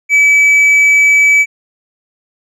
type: tone with tanh clipping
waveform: triangle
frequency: 2294 Hz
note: D7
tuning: 41 cents flat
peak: -6 dBFS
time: 0.09-1.46 s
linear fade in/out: 50 ms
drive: 8 dB
effects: none